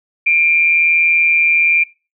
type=tone with amplitude modulation; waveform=sine; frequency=2379 Hz; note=D7; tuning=22 cents sharp; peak=-7 dBFS; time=0.26-1.84 s; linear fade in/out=10 ms; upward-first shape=sine; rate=161 Hz; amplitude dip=50%; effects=noise-tail reverb RT60 0.3 s tail -22 dB re dry

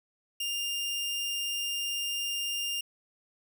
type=tone; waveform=sawtooth; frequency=2803 Hz; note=F7; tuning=6 cents sharp; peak=-27 dBFS; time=0.4-2.81 s; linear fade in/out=5 ms; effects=none

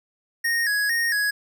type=tone with vibrato; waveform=square; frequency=1760 Hz; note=A6; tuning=in tune; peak=-21 dBFS; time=0.44-1.31 s; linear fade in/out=10 ms; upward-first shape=square; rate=2.2 Hz; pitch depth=92 cents each way; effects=none

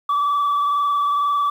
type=tone with frequency modulation; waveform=sine; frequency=1154 Hz; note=D6; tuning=31 cents flat; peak=-14 dBFS; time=0.09-1.5 s; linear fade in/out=5 ms; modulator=22.1 Hz; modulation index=0.96; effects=tanh soft clip ceiling -15 dBFS + 8-bit

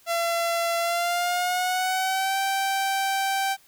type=tone with pitch glide; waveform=sawtooth; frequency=678 to 778.8 Hz; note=E5 to G5; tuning=+49 to -12 cents; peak=-19 dBFS; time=0.06-3.57 s; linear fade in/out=50 ms; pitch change=+239 cents; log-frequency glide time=0.79-2.38 s; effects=white hiss -57 dBFS RMS until 3.67 s

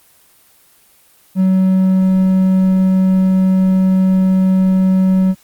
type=tone; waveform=triangle; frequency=188 Hz; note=F#3; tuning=28 cents sharp; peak=-7 dBFS; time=1.35-5.35 s; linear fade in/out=50 ms; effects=white hiss -50 dBFS RMS until 5.43 s + Opus 24 kbps

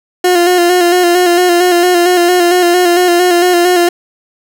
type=tone with vibrato; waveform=30% pulse; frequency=354.1 Hz; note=F4; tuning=24 cents sharp; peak=-4 dBFS; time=0.24-3.89 s; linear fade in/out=5 ms; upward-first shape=square; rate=4.4 Hz; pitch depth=34 cents each way; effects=none

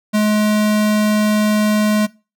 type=tone; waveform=square; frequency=211.8 Hz; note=G#3; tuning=34 cents sharp; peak=-13 dBFS; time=0.13-2.07 s; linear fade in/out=20 ms; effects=noise-tail reverb RT60 0.3 s tail -22 dB re dry

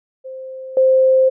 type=tone with level steps; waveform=sine; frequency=523.3 Hz; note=C5; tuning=in tune; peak=-28 / -9 dBFS; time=0.24-1.3 s; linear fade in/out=20 ms; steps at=0.77 s; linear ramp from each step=2 ms; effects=none

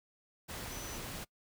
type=tone in noise; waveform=sine; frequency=6000 Hz; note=F#8; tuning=23 cents sharp; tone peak=-48 dBFS; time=0.7-0.98 s; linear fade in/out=20 ms; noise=pink; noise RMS=-43 dBFS; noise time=0.48-1.25 s; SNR=-8 dB; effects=noise-tail reverb RT60 0.1 s tail -23 dB re dry

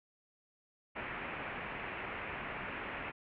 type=low-pass noise; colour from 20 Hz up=white; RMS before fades=-42 dBFS; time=0.95-3.12 s; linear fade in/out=20 ms; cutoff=2600 Hz; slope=48 dB/octave; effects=none

